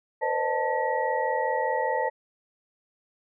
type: tone cluster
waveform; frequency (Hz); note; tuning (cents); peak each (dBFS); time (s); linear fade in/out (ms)
sine; 481.9 / 522 / 607 / 884 / 1913; B4 / C5 / D#5 / A5 / A#6; -43 / -4 / -43 / +8 / +44; -32 / -29 / -32 / -27 / -33; 0.21-2.1; 20
effects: none